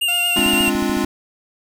square tone with vibrato, 2794 Hz, F7, in tune, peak -17 dBFS, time 0.01-0.7 s, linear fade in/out 10 ms, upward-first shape triangle, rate 8.7 Hz, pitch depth 38 cents each way
sawtooth tone, 705 Hz, F5, 16 cents sharp, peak -24 dBFS, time 0.08-0.69 s, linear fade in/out 5 ms
square chord, D half-diminished seventh, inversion second, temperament equal, 207.7 / 261.6 / 293.7 / 349.2 Hz, Ab3 / C4 / D4 / F4, 0 / 0 / 0 / 0 cents, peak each -24 dBFS, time 0.36-1.05 s, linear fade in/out 5 ms
click train, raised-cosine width 5 ms, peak -19 dBFS, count 10, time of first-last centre 0.39-1.042 s, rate 13.8 Hz
effects none

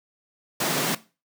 pink high-pass noise, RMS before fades -25 dBFS, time 0.6-0.95 s, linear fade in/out 5 ms, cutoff 130 Hz, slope 96 dB/octave, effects noise-tail reverb RT60 0.3 s tail -17 dB re dry

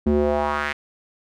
square tone with band-pass filter sweep, 73.42 Hz, D2, in tune, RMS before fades -21 dBFS, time 0.06-0.73 s, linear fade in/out 10 ms, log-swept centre 260 to 2100 Hz, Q 2.4, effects none

